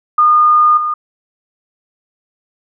sine tone with level steps, 1220 Hz, D#6, 34 cents flat, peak -6 / -14 dBFS, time 0.18-0.94 s, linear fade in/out 5 ms, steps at 0.77 s, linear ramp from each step 5 ms, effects none

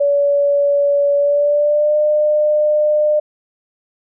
sine tone with pitch glide, 570 to 602.5 Hz, C#5 to D5, +48 to +44 cents, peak -11 dBFS, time 0-3.2 s, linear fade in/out 10 ms, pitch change +96 cents, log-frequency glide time 1.16-1.96 s, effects none

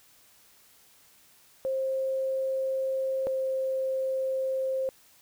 sine tone pair in turn, 530 / 527.5 Hz, C5 / C5, +22 / +14 cents, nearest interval unison, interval 8 cents, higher first, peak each -26 dBFS, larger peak neither, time 1.65-3.27 / 3.27-4.89 s, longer neither, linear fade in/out 0 ms, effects white hiss -59 dBFS RMS until 5.21 s

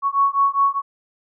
sine beating tone pair, 1108.7 / 1113.6 Hz, C#6 / C#6, 0 / +8 cents, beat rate 4.9 Hz, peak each -18 dBFS, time 0.02-0.82 s, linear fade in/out 50 ms, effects none

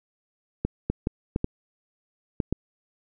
clicks, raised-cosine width 3 ms, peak -11 dBFS, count 7, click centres 0.65 / 0.9 / 1.071 / 1.361 / 1.444 / 2.402 / 2.526 s, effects none

